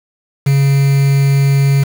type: tone with quantisation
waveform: triangle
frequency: 138.59 Hz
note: C#3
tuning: in tune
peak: -6 dBFS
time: 0.46-1.84 s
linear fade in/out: 10 ms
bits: 4
effects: none